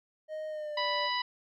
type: tone with pitch glide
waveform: triangle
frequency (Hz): 621 to 586.8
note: D#5 to D5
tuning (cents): -3 to -2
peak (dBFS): -33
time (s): 0.28-1.1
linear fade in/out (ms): 50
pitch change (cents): -99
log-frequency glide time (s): 0.48-0.84
type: harmonic tone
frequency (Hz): 987.8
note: B5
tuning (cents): 0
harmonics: 1 / 2 / 3 / 4 / 5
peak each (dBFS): -32 / -35 / -37 / -38 / -39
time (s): 0.77-1.22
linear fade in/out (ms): 5
effects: none